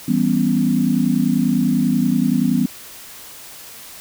sine chord, C# half-diminished seventh, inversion first, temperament equal, 164.81 / 196 / 246.9 / 277.2 Hz, E3 / G3 / B3 / C#4, 0 / 0 / 0 / 0 cents, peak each -22 / -20 / -17 / -22 dBFS, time 0.08-2.66 s, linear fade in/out 5 ms, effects white hiss -38 dBFS RMS until 4 s

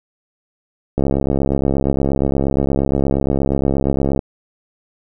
click train, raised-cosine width 2 ms, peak -4 dBFS, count 221, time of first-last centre 0.98-4.192 s, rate 68.5 Hz, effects none

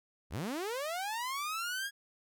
sawtooth linear sweep, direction up, 49.04 to 1661.2 Hz, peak -31 dBFS, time 0.3-1.91 s, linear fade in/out 50 ms, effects none

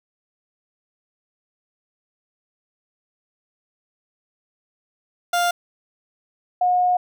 30% pulse / sine tone pair in turn, 700 / 722.2 Hz, F5 / F#5, +4 / -42 cents, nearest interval minor second, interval 54 cents, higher second, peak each -15 dBFS, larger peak neither, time 5.33-5.51 / 6.61-6.97 s, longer second, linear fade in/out 5 ms, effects none

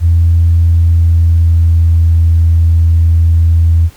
sine tone with pitch glide, 84 to 82.8 Hz, E2 to E2, +33 to +8 cents, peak -4 dBFS, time 0-3.9 s, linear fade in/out 50 ms, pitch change -25 cents, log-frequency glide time 0.53-2.15 s, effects tanh soft clip ceiling 0 dBFS + pink hiss -42 dBFS RMS until 3.96 s

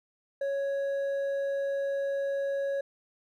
sine tone with hard clipping, 554.4 Hz, C#5, in tune, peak -29 dBFS, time 0.41-2.81 s, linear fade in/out 5 ms, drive 4 dB, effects none

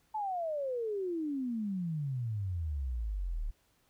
sine exponential sweep, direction down, 884 to 35.11 Hz, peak -32 dBFS, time 0.14-3.51 s, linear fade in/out 10 ms, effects pink hiss -71 dBFS RMS until 3.89 s

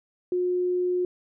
sine tone, 360 Hz, F#4, 47 cents flat, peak -22 dBFS, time 0.32-1.05 s, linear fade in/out 2 ms, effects none

